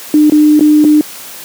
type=tone with dropouts; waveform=sine; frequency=301.6 Hz; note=D4; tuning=46 cents sharp; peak=-3 dBFS; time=0.14-1.01 s; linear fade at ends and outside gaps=1 ms; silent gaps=0.298-0.321 / 0.594-0.608 / 0.842-0.848 s; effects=white hiss -29 dBFS RMS until 1.44 s + high-pass 150 Hz 12 dB/octave